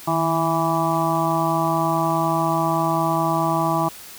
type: harmonic tone with a mistuned harmonic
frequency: 164.81 Hz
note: E3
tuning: in tune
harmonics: 1 / 2 / 4 / 5 / 6 / 7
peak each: -25 / -25 / -25 / -25 / -25 / -25 dBFS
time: 0.07-3.89 s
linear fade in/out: 10 ms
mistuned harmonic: 1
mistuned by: -62 cents
effects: white hiss -40 dBFS RMS until 4.18 s